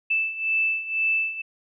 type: beating tone pair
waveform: sine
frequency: 2637 / 2639 Hz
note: E7 / E7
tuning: 0 / +1 cents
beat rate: 2 Hz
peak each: -27 / -23 dBFS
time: 0.1-1.42 s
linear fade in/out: 10 ms
effects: none